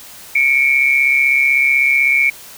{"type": "tone pair together", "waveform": "sine", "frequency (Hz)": [2203, 2339], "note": ["C#7", "D7"], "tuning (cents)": [-11, -8], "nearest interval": "minor second", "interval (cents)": 103, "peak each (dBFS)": -13, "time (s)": [0.35, 2.3], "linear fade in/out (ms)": 5, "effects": ["white hiss -37 dBFS RMS until 2.57 s"]}